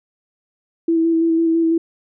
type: tone with vibrato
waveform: sine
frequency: 329.1 Hz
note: E4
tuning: 3 cents flat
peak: -13 dBFS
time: 0.88-1.78 s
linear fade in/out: 5 ms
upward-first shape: square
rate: 6 Hz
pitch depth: 15 cents each way
effects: none